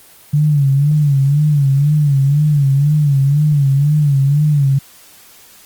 sine tone with vibrato, 143.7 Hz, D3, 37 cents flat, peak -9 dBFS, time 0.33-4.79 s, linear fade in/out 10 ms, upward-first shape sine, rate 2 Hz, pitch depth 97 cents each way, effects white hiss -43 dBFS RMS until 5.65 s + Opus 24 kbps

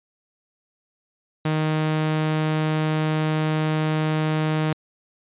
sawtooth tone, 155.56 Hz, D#3, in tune, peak -16 dBFS, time 1.45-4.73 s, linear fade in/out 5 ms, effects resampled to 8000 Hz

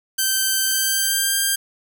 5% pulse tone with pitch glide, 1553 to 1593 Hz, G6 to G6, -17 to +27 cents, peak -7 dBFS, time 0.18-1.56 s, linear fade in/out 10 ms, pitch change +44 cents, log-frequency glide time 0.66-1.36 s, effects none

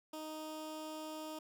15% pulse tone with notch filter, 311.1 Hz, D#4, in tune, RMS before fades -45 dBFS, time 0.13-1.39 s, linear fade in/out 5 ms, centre 1700 Hz, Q 1.7, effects none

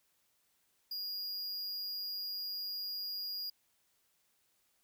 square tone, 4853 Hz, D#8, 44 cents flat, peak -38 dBFS, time 0.91-3.5 s, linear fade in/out 5 ms, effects white hiss -75 dBFS RMS until 4.83 s

